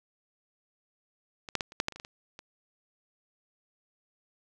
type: clicks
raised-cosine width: 0.2 ms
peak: -23 / -10 / -14 / -30 / -9 / -11 / -28 / -28 / -25 / -28 / -27 dBFS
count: 11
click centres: 1.488 / 1.553 / 1.608 / 1.721 / 1.801 / 1.884 / 1.923 / 1.96 / 1.999 / 2.049 / 2.391 s
effects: none